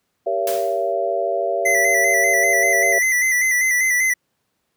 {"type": "chord", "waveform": "sine", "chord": "G diminished seventh", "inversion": "none", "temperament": "just", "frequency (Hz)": [392, 470.4, 564.5, 677.4], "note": ["G4", "Bb4", "Db5", "Fb5"], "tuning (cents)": [0, 16, 31, 47], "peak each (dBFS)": [-26, -27, -24, -21], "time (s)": [0.26, 2.99], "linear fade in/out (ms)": 10}
{"type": "noise with exponential decay", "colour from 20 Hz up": "white", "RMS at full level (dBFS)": -26, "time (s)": [0.47, 0.93], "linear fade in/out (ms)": 2, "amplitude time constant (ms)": 100}
{"type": "tone with vibrato", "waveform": "square", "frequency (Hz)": 2009, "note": "B6", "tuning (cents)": 29, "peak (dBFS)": -16, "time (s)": [1.65, 4.14], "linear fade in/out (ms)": 10, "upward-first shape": "square", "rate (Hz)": 5.1, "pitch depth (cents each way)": 40}
{"effects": ["pink hiss -71 dBFS RMS until 4.76 s", "high-pass 100 Hz 12 dB/octave"]}